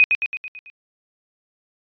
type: tone with echo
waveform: sine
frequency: 2504 Hz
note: D#7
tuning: 10 cents sharp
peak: -9 dBFS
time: 0-0.04 s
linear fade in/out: 0 ms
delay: 110 ms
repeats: 6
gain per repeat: -5 dB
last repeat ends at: 0.7 s
effects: resampled to 11025 Hz